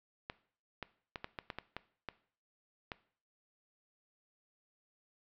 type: clicks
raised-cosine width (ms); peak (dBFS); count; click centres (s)
0.3; -23; 10; 0.299 / 0.827 / 1.158 / 1.244 / 1.388 / 1.502 / 1.586 / 1.766 / 2.087 / 2.918
effects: noise-tail reverb RT60 0.5 s tail -18 dB re dry + low-pass 4000 Hz 12 dB/octave